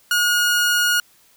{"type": "tone", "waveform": "sawtooth", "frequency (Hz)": 1439, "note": "F#6", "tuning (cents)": -49, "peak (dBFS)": -12, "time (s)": [0.11, 1], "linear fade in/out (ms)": 2, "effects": ["white hiss -55 dBFS RMS until 1.36 s"]}